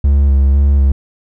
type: tone with vibrato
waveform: triangle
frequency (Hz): 69.3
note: C#2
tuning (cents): 0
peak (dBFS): -5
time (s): 0.04-0.92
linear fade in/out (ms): 5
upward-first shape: square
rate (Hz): 2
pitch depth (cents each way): 24
effects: none